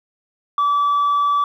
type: tone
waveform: sine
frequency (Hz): 1153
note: D6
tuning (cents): -32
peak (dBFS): -12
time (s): 0.58-1.44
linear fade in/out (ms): 2
effects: tanh soft clip ceiling -13 dBFS + 9-bit